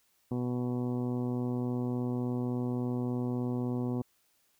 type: harmonic tone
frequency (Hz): 123.47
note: B2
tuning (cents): 0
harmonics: 1 / 2 / 3 / 4 / 5 / 6 / 7 / 8 / 9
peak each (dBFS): -34 / -32 / -39 / -43 / -51 / -49 / -52 / -53 / -56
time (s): 0.31-4.02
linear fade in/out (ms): 5
effects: white hiss -71 dBFS RMS until 4.59 s